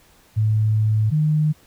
sine tone pair in turn, 108.2 / 153.02 Hz, A2 / D#3, -29 / -29 cents, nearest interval tritone, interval 600 cents, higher second, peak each -15 dBFS, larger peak neither, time 0.36-1.11 / 1.11-1.53 s, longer first, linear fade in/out 20 ms, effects pink hiss -54 dBFS RMS until 1.66 s

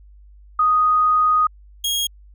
sine / sawtooth tone pair in turn, 1244.5 / 3275 Hz, D#6 / G#7, 0 / -25 cents, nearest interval octave + perfect fourth, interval 1675 cents, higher second, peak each -13 / -16 dBFS, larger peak first, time 0.59-1.47 / 1.84-2.07 s, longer first, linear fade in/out 5 ms, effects added 50 Hz sine -43 dBFS peak until 2.34 s

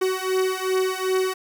45% pulse beating tone pair, 373.8 / 376.4 Hz, F#4 / F#4, +18 / +30 cents, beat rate 2.6 Hz, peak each -24 / -24 dBFS, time 0.01-1.34 s, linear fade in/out 10 ms, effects none

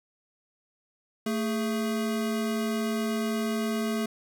square tone pair together, 222.9 / 415.1 Hz, A3 / G#4, +23 / -1 cents, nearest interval major seventh, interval 1076 cents, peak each -28 / -34 dBFS, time 1.26-4.06 s, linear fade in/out 5 ms, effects none

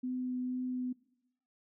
sine tone with vibrato, 252.5 Hz, B3, 39 cents sharp, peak -33 dBFS, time 0.03-0.93 s, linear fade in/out 10 ms, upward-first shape triangle, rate 2.1 Hz, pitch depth 10 cents each way, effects noise-tail reverb RT60 0.9 s tail -21 dB re dry

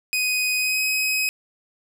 sawtooth tone with pitch glide, 2500 to 2532 Hz, D#7 to D#7, +8 to +30 cents, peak -17 dBFS, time 0.13-1.29 s, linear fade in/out 0 ms, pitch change +22 cents, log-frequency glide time 0.57-0.82 s, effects none

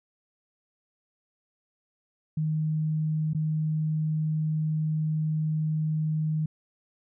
sine tone with dropouts, 155.56 Hz, D#3, in tune, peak -24 dBFS, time 2.37-6.46 s, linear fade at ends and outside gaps 5 ms, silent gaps 3.334-3.347 s, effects none

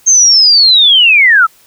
sine linear sweep, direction down, 6430 to 1259 Hz, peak -3 dBFS, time 0.06-1.47 s, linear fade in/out 20 ms, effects white hiss -46 dBFS RMS until 1.66 s

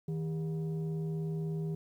sine tone pair together, 159.14 / 401 Hz, D#3 / G4, +39 / +39 cents, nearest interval octave + major third, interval 1600 cents, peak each -31 / -39 dBFS, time 0.08-1.75 s, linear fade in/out 5 ms, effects tanh soft clip ceiling -29 dBFS + 11-bit

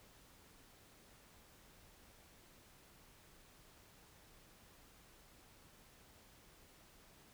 silence, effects pink hiss -64 dBFS RMS until 7.33 s

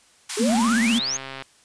white high-pass noise, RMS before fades -28 dBFS, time 0.29-0.99 s, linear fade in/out 10 ms, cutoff 820 Hz, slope 48 dB/octave
sine exponential sweep, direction up, 399 to 6750 Hz, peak -23 dBFS, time 0.37-1.17 s, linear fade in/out 5 ms
sine tone with vibrato, 229.7 Hz, A#3, 25 cents flat, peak -18 dBFS, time 0.39-1 s, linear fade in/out 20 ms, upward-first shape sine, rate 16 Hz, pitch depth 82 cents each way
click train, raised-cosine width 0.3 ms, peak -18 dBFS, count 126, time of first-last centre 0.49-1.423 s, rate 134 Hz
effects white hiss -56 dBFS RMS until 1.64 s + resampled to 22050 Hz

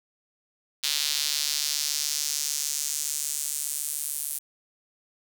square tone with high-pass filter sweep, 73.42 Hz, D2, in tune, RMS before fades -29 dBFS, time 0.83-4.39 s, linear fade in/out 10 ms, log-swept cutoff 3900 to 10000 Hz, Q 1.8, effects none

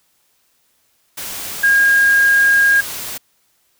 sine tone in noise, 1625 Hz, G#6, 38 cents flat, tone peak -9 dBFS, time 1.63-2.81 s, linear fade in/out 10 ms, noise white, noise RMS -27 dBFS, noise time 1.17-3.18 s, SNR +15 dB, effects white hiss -61 dBFS RMS until 3.79 s

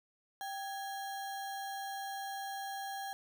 sine tone with sample-and-hold, 785 Hz, G5, 2 cents sharp, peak -38 dBFS, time 0.41-3.13 s, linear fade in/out 0 ms, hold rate 2450 Hz, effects none

